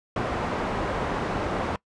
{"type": "low-pass noise", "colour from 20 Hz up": "white", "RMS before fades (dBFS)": -28, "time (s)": [0.16, 1.76], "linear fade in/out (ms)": 2, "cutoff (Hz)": 930, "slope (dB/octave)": 12, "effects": ["noise-tail reverb RT60 0.1 s tail -22 dB re dry", "resampled to 22050 Hz"]}